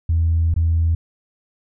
sine tone with dropouts, 82.41 Hz, E2, in tune, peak -13 dBFS, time 0.09-0.95 s, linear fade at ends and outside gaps 5 ms, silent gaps 0.541-0.562 s, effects tanh soft clip ceiling -10 dBFS

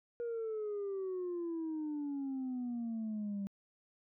sine exponential sweep, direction down, 477.6 to 196 Hz, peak -34 dBFS, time 0.2-3.47 s, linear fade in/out 0 ms, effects tanh soft clip ceiling -34 dBFS

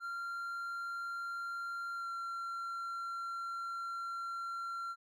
triangle tone with pitch glide, 1383 to 1369.5 Hz, F6 to F6, -17 to -34 cents, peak -36 dBFS, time 0-4.96 s, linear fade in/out 50 ms, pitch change -17 cents, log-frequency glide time 1.94-2.09 s, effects none

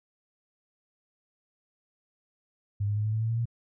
sine tone with pitch steps, 101.6 / 103.67 / 105.79 / 107.95 / 110.16 / 112.41 / 114.7 / 117.05 Hz, G#2 / G#2 / G#2 / A2 / A2 / A2 / A#2 / A#2, -38 / -3 / +32 / -33 / +3 / +38 / -28 / +8 cents, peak -25 dBFS, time 2.8-3.456 s, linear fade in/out 10 ms, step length 82 ms, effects none

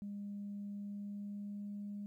sine tone with pitch glide, 202.9 to 204.2 Hz, G#3 to G#3, -40 to -29 cents, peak -40 dBFS, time 0.02-2.06 s, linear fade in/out 0 ms, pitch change +11 cents, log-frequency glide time 0.72-1.66 s, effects tanh soft clip ceiling -37 dBFS + 13-bit

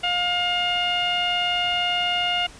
sawtooth tone with low-pass filter, 710 Hz, F5, 28 cents sharp, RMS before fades -23 dBFS, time 0.03-2.47 s, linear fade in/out 10 ms, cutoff 2800 Hz, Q 6.4, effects pink hiss -45 dBFS RMS until 2.59 s + resampled to 22050 Hz

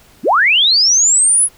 sine linear sweep, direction up, 151.9 to 10548 Hz, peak -8 dBFS, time 0.23-1.49 s, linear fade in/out 50 ms, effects pink hiss -47 dBFS RMS until 1.57 s

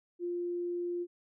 sine tone, 350 Hz, F4, 4 cents sharp, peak -32 dBFS, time 0.19-1.07 s, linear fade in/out 50 ms, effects none

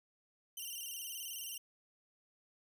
5% pulse tone with vibrato, 2926 Hz, F#7, 20 cents flat, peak -34 dBFS, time 0.57-1.58 s, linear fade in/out 5 ms, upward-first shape square, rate 19 Hz, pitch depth 76 cents each way, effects none

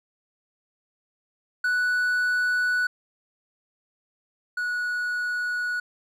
triangle tone pair in turn, 1480 / 1464.7 Hz, F#6 / F#6, 0 / -18 cents, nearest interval unison, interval 18 cents, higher first, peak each -19 / -23 dBFS, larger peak first, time 1.64-2.87 / 4.57-5.8 s, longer neither, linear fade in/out 5 ms, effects none

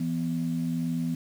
sine tone pair together, 166 / 247.8 Hz, E3 / B3, +12 / +6 cents, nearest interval perfect fifth, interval 694 cents, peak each -28 dBFS, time 0-1.15 s, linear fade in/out 5 ms, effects tanh soft clip ceiling -19 dBFS + 8-bit

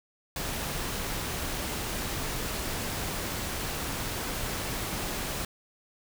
pink noise, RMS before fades -33 dBFS, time 0.36-5.45 s, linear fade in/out 2 ms, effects none

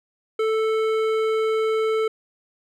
sine tone with hard clipping, 440 Hz, A4, in tune, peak -21 dBFS, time 0.39-2.08 s, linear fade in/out 5 ms, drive 12 dB, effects none

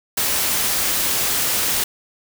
white noise, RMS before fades -20 dBFS, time 0.17-1.84 s, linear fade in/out 5 ms, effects none

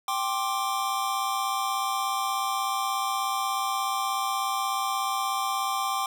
square chord, G suspended fourth, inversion none, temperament equal with one note detuned, 784 / 1058.1 / 1174.7 Hz, G5 / C6 / D6, 0 / +19 / 0 cents, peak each -31 dBFS, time 0.08-6.06 s, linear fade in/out 2 ms, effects none

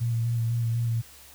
sine tone with vibrato, 116.54 Hz, A#2, in tune, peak -23 dBFS, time 0-1.02 s, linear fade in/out 20 ms, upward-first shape square, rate 4 Hz, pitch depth 21 cents each way, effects added 70 Hz sine -57 dBFS peak until 1.34 s + white hiss -50 dBFS RMS until 1.34 s

